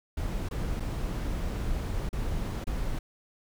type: noise with dropouts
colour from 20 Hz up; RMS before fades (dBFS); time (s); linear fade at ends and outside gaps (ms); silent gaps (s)
brown; -31; 0.17-2.99; 5; 0.488-0.51 / 0.799-0.803 / 2.091-2.129 / 2.642-2.669
effects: none